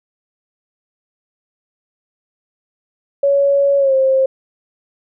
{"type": "tone with pitch glide", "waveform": "sine", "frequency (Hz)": [560, 530.7], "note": ["C#5", "C5"], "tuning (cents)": [18, 24], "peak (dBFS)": -10, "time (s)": [3.23, 4.26], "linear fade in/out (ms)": 5, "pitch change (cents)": -94, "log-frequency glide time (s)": [3.78, 3.94], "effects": []}